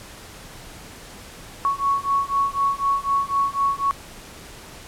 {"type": "beating tone pair", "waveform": "sine", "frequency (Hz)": [1108.7, 1112.7], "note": ["C#6", "C#6"], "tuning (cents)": [0, 6], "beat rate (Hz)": 4, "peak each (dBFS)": -22, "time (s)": [1.65, 3.91], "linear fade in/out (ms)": 0, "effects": ["pink hiss -41 dBFS RMS until 4.87 s", "low-pass 12000 Hz 12 dB/octave"]}